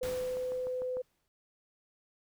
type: tone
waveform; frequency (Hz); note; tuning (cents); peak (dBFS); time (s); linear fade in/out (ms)
sine; 506; B4; +42; -32; 0.01-1.02; 10
type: noise with exponential decay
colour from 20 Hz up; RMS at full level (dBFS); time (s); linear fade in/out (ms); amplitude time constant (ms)
pink; -41; 0.03-1.28; 0; 270
type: click train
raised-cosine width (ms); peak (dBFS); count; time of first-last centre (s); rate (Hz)
1; -32; 5; 0.37-0.97; 6.67
effects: none